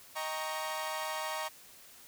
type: chord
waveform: sawtooth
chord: Eb dominant seventh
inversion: none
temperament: equal with one note detuned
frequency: 625.9 / 784 / 932.3 / 1108.7 Hz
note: Eb5 / G5 / Bb5 / Db6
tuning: +10 / 0 / 0 / 0 cents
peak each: -36 / -40 / -35 / -37 dBFS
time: 0.15-1.49 s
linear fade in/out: 20 ms
effects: white hiss -55 dBFS RMS until 2.07 s